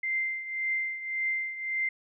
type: tone with tremolo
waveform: sine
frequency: 2087 Hz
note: C7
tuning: 5 cents flat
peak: -25 dBFS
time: 0.03-1.89 s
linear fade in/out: 5 ms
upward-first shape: triangle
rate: 1.8 Hz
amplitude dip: 75%
effects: none